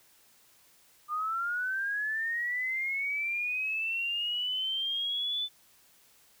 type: linear sweep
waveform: sine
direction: up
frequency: 1200 to 3520 Hz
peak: -29 dBFS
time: 1.08-5.49 s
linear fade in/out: 50 ms
effects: white hiss -62 dBFS RMS until 6.4 s